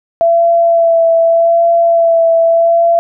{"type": "tone with vibrato", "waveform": "sine", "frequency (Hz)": 670, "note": "E5", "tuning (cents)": 28, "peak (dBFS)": -6, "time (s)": [0.21, 2.99], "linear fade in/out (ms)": 0, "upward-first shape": "sine", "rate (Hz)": 0.83, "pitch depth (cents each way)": 20, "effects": []}